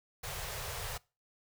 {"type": "band-stop noise", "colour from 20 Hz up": "pink", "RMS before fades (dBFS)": -40, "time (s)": [0.23, 0.98], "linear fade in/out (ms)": 10, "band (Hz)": [150, 420], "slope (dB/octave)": 48, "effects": ["noise-tail reverb RT60 0.3 s tail -23 dB re dry"]}